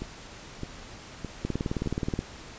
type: two click trains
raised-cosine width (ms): 3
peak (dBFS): -20 / -15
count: 4 / 15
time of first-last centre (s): 0.02-1.86 / 1.45-2.191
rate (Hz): 1.63 / 18.9
effects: pink hiss -45 dBFS RMS until 2.58 s + resampled to 16000 Hz